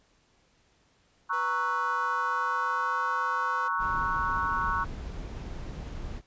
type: chord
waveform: sine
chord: F# dominant seventh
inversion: first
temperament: equal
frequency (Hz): 932.3 / 1108.7 / 1318.5 / 1480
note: A#5 / C#6 / E6 / F#6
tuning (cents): 0 / 0 / 0 / 0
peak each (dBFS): -33 / -29 / -34 / -32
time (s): 1.29-4.85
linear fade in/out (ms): 20
type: tone with pitch glide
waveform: sawtooth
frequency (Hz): 493.9 to 506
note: B4 to B4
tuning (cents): 0 to +42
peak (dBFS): -37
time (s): 1.32-3.69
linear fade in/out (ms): 20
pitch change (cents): +42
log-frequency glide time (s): 1.75-3.01
type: noise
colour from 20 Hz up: brown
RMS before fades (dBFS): -37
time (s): 3.78-6.22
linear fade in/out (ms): 50
effects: pink hiss -66 dBFS RMS until 6.26 s + resampled to 16000 Hz